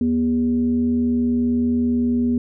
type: tone with frequency modulation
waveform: sine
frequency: 242.4 Hz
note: B3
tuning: 32 cents flat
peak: -16 dBFS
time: 0.01-2.38 s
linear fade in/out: 2 ms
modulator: 162 Hz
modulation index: 0.39
effects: none